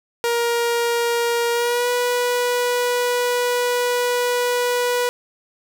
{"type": "tone with pitch glide", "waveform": "sawtooth", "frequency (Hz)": [471.1, 489.4], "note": ["A#4", "B4"], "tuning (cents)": [18, -16], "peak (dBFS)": -14, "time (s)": [0.24, 5.09], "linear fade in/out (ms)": 0, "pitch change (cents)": 66, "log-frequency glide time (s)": [1.52, 1.89], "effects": []}